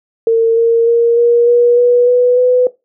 sine tone with pitch steps, 455.4 / 461.5 / 467.7 / 473.9 / 480.3 / 486.7 / 493.2 / 499.8 Hz, A#4 / A#4 / A#4 / A#4 / B4 / B4 / B4 / B4, -40 / -17 / +6 / +28 / -48 / -25 / -2 / +21 cents, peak -6 dBFS, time 0.27-2.67 s, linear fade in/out 2 ms, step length 300 ms, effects noise-tail reverb RT60 0.2 s tail -17 dB re dry

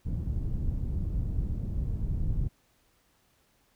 pink low-pass noise, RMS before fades -30 dBFS, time 0.05-2.49 s, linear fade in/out 20 ms, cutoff 130 Hz, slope 12 dB/octave, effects pink hiss -68 dBFS RMS until 3.75 s

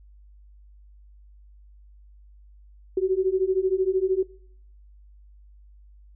sine beating tone pair, 369.9 / 382.9 Hz, F#4 / G4, 0 / -41 cents, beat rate 13 Hz, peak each -23 dBFS, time 2.97-4.23 s, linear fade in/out 5 ms, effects noise-tail reverb RT60 0.7 s tail -22 dB re dry + added 50 Hz sine -48 dBFS peak until 6.15 s

